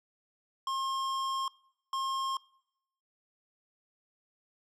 square tone bursts at uneven times, 1070 Hz, C6, 38 cents sharp, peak -31 dBFS, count 2, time 0.67-1.48 / 1.93-2.37 s, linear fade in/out 2 ms, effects noise-tail reverb RT60 0.8 s tail -24 dB re dry + low-pass 7000 Hz 12 dB/octave

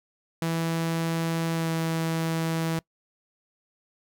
sawtooth tone with pitch glide, 164.81 to 163.2 Hz, E3 to E3, 0 to -17 cents, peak -21 dBFS, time 0.42-2.79 s, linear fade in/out 2 ms, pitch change -17 cents, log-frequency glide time 1.54-1.69 s, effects noise-tail reverb RT60 0.1 s tail -23 dB re dry

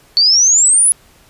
sine exponential sweep, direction up, 4435 to 10548 Hz, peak -7 dBFS, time 0.17-0.92 s, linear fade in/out 0 ms, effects pink hiss -48 dBFS RMS until 1.29 s + resampled to 32000 Hz

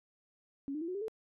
sine tone with pitch steps, 277.2 / 304 / 333.5 / 365.8 / 401.2 / 440 Hz, C#4 / D#4 / E4 / F#4 / G4 / A4, 0 / -40 / +20 / -20 / +40 / 0 cents, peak -35 dBFS, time 0.68-1.082 s, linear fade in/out 0 ms, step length 67 ms, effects none

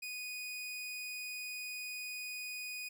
sawtooth tone, 2480 Hz, D#7, 6 cents flat, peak -37 dBFS, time 0.02-2.89 s, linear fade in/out 10 ms, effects none

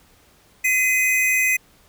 square tone pair together, 2036 / 2504 Hz, C7 / D#7, -48 / +10 cents, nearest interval major third, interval 358 cents, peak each -20 dBFS, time 0.64-1.57 s, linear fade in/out 10 ms, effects pink hiss -55 dBFS RMS until 1.88 s

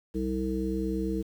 harmonic tone, 64.5 Hz, C2, 24 cents flat, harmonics 1 / 3 / 5 / 7, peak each -34 / -32 / -31 / -35 dBFS, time 0.14-1.23 s, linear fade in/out 20 ms, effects 9-bit

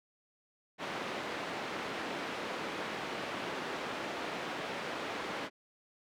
pink band-pass noise, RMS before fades -39 dBFS, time 0.78-5.5 s, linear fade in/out 50 ms, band 290 to 2900 Hz, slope 12 dB/octave, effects none

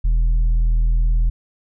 sine tone with tanh clipping, 40.72 Hz, E1, 20 cents flat, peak -14 dBFS, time 0.04-1.3 s, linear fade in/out 10 ms, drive 4 dB, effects none

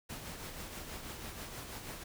pink noise with tremolo, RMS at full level -43 dBFS, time 0.09-2.04 s, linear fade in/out 10 ms, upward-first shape triangle, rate 6.2 Hz, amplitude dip 45%, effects none

